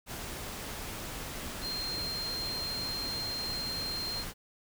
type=tone in noise; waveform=sine; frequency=4186 Hz; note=C8; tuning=in tune; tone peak=-34 dBFS; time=1.61-4.25 s; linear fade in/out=50 ms; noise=pink; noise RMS=-40 dBFS; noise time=0.06-4.34 s; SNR=+3 dB; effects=none